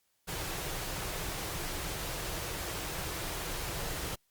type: band-stop noise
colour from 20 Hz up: pink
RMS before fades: -37 dBFS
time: 0.27-4.16 s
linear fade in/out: 20 ms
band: 200 to 280 Hz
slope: 96 dB/octave
effects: white hiss -75 dBFS RMS until 4.3 s + Opus 48 kbps